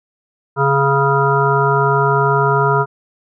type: harmonic tone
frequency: 138.7 Hz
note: C#3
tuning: 1 cent sharp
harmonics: 1 / 3 / 5 / 7 / 9 / 10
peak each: -17 / -17 / -22 / -17 / -20 / -20 dBFS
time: 0.56-2.86 s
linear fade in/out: 50 ms
effects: none